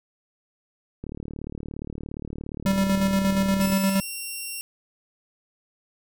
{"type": "click train", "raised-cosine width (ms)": 3, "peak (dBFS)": -21, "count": 101, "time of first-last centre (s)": [1.04, 3.728], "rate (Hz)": 37.2}
{"type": "tone with tremolo", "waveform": "square", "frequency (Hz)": 194.4, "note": "G3", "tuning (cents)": -14, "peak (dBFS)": -19, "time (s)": [2.66, 4], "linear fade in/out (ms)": 0, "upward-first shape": "square", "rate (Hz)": 8.5, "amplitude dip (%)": 40}
{"type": "tone with pitch glide", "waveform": "5% pulse", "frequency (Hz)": [2637, 2744], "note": ["E7", "F7"], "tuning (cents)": [0, -31], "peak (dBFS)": -23, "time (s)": [3.61, 4.61], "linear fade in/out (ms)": 0, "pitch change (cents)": 69, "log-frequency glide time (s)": [3.83, 4.04]}
{"effects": []}